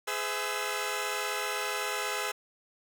10% pulse tone cluster, 418.3 / 508 / 657 / 1330 Hz, G#4 / B4 / E5 / E6, +12 / +49 / -6 / +15 cents, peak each -26 / -27 / -30 / -31 dBFS, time 0.07-2.32 s, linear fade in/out 10 ms, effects none

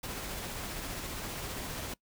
pink noise with tremolo, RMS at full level -38 dBFS, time 0.03-1.94 s, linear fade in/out 5 ms, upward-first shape triangle, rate 15 Hz, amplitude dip 25%, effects noise-tail reverb RT60 0.1 s tail -22 dB re dry

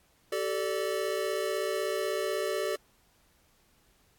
square chord, G suspended second, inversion none, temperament equal with one note detuned, 383.9 / 440 / 587.3 Hz, G4 / A4 / D5, -36 / 0 / 0 cents, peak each -34 dBFS, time 0.32-2.76 s, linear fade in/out 5 ms, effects pink hiss -66 dBFS RMS until 4.18 s + AAC 64 kbps

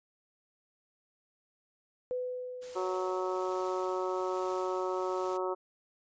sine tone with exponential decay, 501 Hz, B4, 25 cents sharp, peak -30 dBFS, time 2.11-4.09 s, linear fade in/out 0 ms, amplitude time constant 430 ms
white noise with tremolo, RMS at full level -49 dBFS, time 2.61-5.38 s, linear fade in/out 20 ms, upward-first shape triangle, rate 1.2 Hz, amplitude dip 45%
harmonic tone, 185 Hz, F#3, in tune, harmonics 2 / 3 / 4 / 5 / 6 / 7, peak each -33 / -37 / -42 / -39 / -41 / -41 dBFS, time 2.75-5.55 s, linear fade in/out 20 ms
effects resampled to 16000 Hz

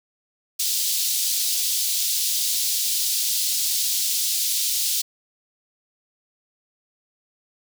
pink high-pass noise, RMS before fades -23 dBFS, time 0.59-5.02 s, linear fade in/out 10 ms, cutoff 3800 Hz, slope 24 dB/octave, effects none

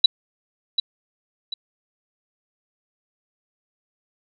sine tone with echo, 3936 Hz, B7, 7 cents flat, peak -7 dBFS, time 0.04-0.06 s, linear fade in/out 5 ms, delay 740 ms, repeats 2, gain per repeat -9 dB, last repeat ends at 1.54 s, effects none

